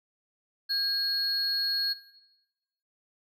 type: tone pair together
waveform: triangle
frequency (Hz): 1617 / 4317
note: G#6 / C#8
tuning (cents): -47 / -47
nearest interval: octave + perfect fourth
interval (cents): 1700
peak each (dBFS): -34 / -25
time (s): 0.69-1.94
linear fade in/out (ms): 20
effects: noise-tail reverb RT60 1.0 s tail -17 dB re dry